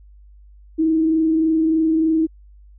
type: tone with frequency modulation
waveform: sine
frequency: 320 Hz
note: D#4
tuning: 49 cents sharp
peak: -14 dBFS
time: 0.78-2.27 s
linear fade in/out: 20 ms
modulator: 23.3 Hz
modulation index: 0.26
effects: added 50 Hz sine -43 dBFS peak until 2.78 s